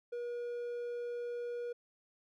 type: tone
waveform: triangle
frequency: 480 Hz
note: B4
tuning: 49 cents flat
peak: -35 dBFS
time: 0.12-1.73 s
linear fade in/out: 10 ms
effects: none